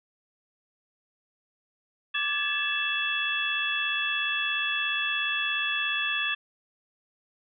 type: tone cluster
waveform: sine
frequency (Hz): 1177 / 1647 / 1724 / 2654 / 3374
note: D6 / G#6 / A6 / E7 / G#7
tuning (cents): +3 / -15 / -36 / +11 / +27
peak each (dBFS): -36 / -38 / -31 / -29 / -31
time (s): 2.14-6.35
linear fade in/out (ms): 10
effects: none